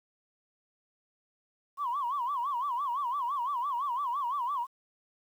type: tone with vibrato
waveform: sine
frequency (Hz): 1049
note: C6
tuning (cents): +4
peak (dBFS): -28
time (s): 1.77-4.67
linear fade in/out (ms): 50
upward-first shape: sine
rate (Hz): 5.9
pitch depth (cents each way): 190
effects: tanh soft clip ceiling -24 dBFS + 10-bit